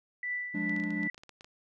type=tone with tremolo; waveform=sine; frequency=1975.5 Hz; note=B6; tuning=in tune; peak=-30 dBFS; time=0.23-1.1 s; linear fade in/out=2 ms; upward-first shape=triangle; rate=2.6 Hz; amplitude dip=65%
type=chord; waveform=triangle; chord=D diminished; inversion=first; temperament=equal with one note detuned; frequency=177.67 / 207.7 / 293.7 Hz; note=F3 / Ab3 / D4; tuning=+30 / 0 / 0 cents; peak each=-35 / -33 / -33 dBFS; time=0.54-1.08 s; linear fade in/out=10 ms
type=clicks; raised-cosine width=0.2 ms; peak=-32 dBFS; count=12; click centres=0.695 / 0.764 / 0.8 / 0.838 / 0.906 / 1.032 / 1.145 / 1.179 / 1.235 / 1.293 / 1.409 / 1.445 s
effects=none